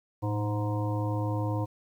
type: harmonic tone with a mistuned harmonic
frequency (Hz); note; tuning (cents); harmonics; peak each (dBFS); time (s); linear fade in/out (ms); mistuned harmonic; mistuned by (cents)
103.83; G#2; 0; 1 / 3 / 5 / 7 / 9 / 10; -28 / -34 / -37 / -42 / -38 / -44; 0.22-1.66; 20; 1; +86
effects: 10-bit